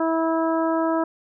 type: harmonic tone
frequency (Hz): 325.7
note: E4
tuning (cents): -21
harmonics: 1 / 2 / 3 / 4 / 5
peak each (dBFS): -22 / -24 / -27 / -30 / -37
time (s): 0-1.04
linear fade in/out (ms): 5
effects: none